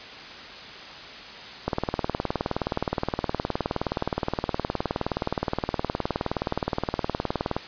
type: click train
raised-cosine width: 1 ms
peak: -10 dBFS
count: 114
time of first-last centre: 1.68-7.565 s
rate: 19.2 Hz
effects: white hiss -40 dBFS RMS until 7.67 s + resampled to 11025 Hz